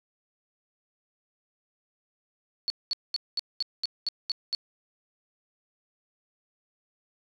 sine tone bursts, 4434 Hz, C#8, in tune, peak -25 dBFS, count 9, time 2.68-4.549 s, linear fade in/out 0 ms, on 21 ms, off 210 ms, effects none

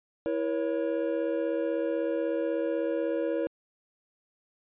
triangle chord, A# diminished, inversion second, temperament equal with one note detuned, 329.6 / 478.2 / 554.4 Hz, E4 / A#4 / C#5, 0 / +44 / 0 cents, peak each -29 dBFS, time 0.26-3.47 s, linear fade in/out 0 ms, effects resampled to 8000 Hz

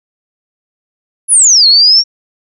sine exponential two-way sweep, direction down then up, 10790 to 4201 to 5620 Hz, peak -3 dBFS, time 1.28-2.04 s, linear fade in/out 50 ms, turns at 1.67 s, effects none

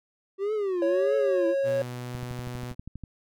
triangle tone with vibrato, 381.6 Hz, G4, 47 cents flat, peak -23 dBFS, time 0.38-1.55 s, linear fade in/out 50 ms, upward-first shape triangle, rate 1.6 Hz, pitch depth 240 cents each way
triangle tone with pitch glide, 554.4 to 548.3 Hz, C#5 to C#5, 0 to -19 cents, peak -21 dBFS, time 0.82-1.82 s, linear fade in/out 2 ms, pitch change -19 cents, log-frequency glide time 1.08-1.33 s
sawtooth tone, 123.47 Hz, B2, in tune, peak -30 dBFS, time 1.63-2.75 s, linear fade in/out 50 ms
click train, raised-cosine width 5 ms, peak -26 dBFS, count 12, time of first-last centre 2.15-3.037 s, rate 12.4 Hz
effects none

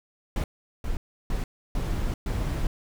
brown noise bursts at uneven times, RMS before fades -27 dBFS, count 5, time 0.36-0.44 / 0.84-0.97 / 1.3-1.44 / 1.75-2.14 / 2.26-2.67 s, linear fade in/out 2 ms, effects none

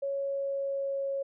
sine tone with pitch glide, 554.4 to 549.6 Hz, C#5 to C#5, 0 to -15 cents, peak -29 dBFS, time 0.02-1.23 s, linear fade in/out 10 ms, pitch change -15 cents, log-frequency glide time 0.12-1.11 s, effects none

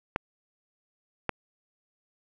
clicks, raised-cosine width 0.5 ms, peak -11 dBFS, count 2, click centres 0.161 / 1.293 s, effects none

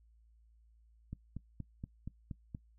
click train, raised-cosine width 5 ms, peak -29 dBFS, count 7, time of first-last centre 1.13-2.548 s, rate 4.23 Hz, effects noise-tail reverb RT60 0.1 s tail -20 dB re dry + added 56 Hz sine -62 dBFS peak until 2.78 s

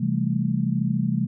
sine chord, A minor seventh, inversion first, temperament just, 132 / 165 / 198 / 220 Hz, C3 / E3 / G3 / A3, +16 / +2 / +18 / 0 cents, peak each -26 dBFS, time 0-1.27 s, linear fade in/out 10 ms, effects none

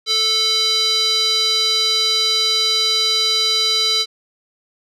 square tone with band-pass filter, 440 Hz, A4, in tune, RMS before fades -17 dBFS, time 0.06-4.06 s, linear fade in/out 50 ms, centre 4300 Hz, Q 7.3, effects none

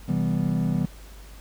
triangle chord, C major seventh, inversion none, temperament equal, 130.81 / 164.81 / 196 / 246.9 Hz, C3 / E3 / G3 / B3, 0 / 0 / 0 / 0 cents, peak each -27 / -23 / -25 / -27 dBFS, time 0.08-0.86 s, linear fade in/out 10 ms, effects added 50 Hz sine -42 dBFS peak until 1.4 s + pink hiss -50 dBFS RMS until 1.4 s

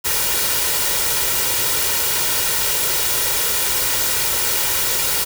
white noise with comb filter, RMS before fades -19 dBFS, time 0.04-5.25 s, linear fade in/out 20 ms, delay 2.1 ms, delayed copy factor +0.55, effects none

